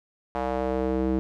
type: tone with band-pass filter sweep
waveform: square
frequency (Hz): 64.6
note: C2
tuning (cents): -21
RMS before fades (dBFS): -26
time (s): 0.35-1.19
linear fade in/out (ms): 0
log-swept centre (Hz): 770 to 310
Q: 1.9
effects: none